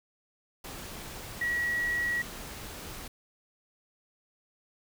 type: tone in noise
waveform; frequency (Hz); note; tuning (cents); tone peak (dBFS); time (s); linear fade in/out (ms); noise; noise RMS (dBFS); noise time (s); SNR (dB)
sine; 1920; B6; -49; -27; 1.41-2.22; 5; pink; -42; 0.64-3.08; +12
effects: none